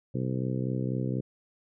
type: harmonic tone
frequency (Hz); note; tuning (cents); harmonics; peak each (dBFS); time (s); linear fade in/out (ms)
64.1; C2; -35; 2 / 3 / 4 / 5 / 6 / 7 / 8; -30 / -34 / -36 / -38 / -40 / -41 / -42; 0.14-1.21; 10
effects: none